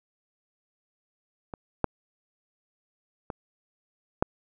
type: clicks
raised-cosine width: 1 ms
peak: -22 / -8 / -19 / -7 dBFS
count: 4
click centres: 1.538 / 1.843 / 3.302 / 4.225 s
effects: none